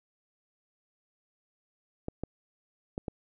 clicks, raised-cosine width 2 ms, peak -20 dBFS, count 4, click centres 2.084 / 2.236 / 2.979 / 3.082 s, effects none

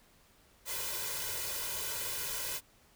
white noise with comb filter, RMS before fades -37 dBFS, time 0.65-2.61 s, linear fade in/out 50 ms, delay 2 ms, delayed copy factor +1, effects pink hiss -64 dBFS RMS until 2.95 s

